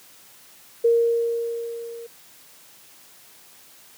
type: tone with level ramp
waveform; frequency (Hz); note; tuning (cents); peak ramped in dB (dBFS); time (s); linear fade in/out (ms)
sine; 465.9; A#4; -1; -13 to -35; 0.84-2.07; 10
effects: white hiss -50 dBFS RMS until 3.97 s + high-pass 100 Hz 12 dB/octave